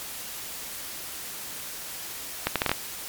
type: accelerating click train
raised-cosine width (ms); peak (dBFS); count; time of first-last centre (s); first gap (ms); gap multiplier
0.3; -6; 6; 2.47-2.716; 87; 0.71
effects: white hiss -37 dBFS RMS until 3.08 s + MP3 96 kbps